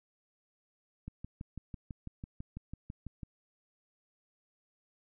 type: click train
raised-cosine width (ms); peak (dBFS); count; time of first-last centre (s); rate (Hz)
5; -29; 14; 1.08-3.232; 6.04
effects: none